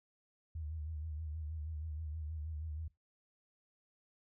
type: tone with vibrato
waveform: sine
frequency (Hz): 77.78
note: D#2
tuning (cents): 0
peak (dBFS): -39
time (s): 0.55-2.88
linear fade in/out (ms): 5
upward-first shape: sine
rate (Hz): 6.3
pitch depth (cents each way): 73
effects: noise-tail reverb RT60 0.2 s tail -21 dB re dry